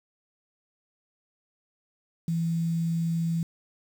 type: tone with quantisation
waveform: sine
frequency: 166.2 Hz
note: E3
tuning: 15 cents sharp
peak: -24 dBFS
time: 2.28-3.43 s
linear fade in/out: 2 ms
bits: 8
effects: none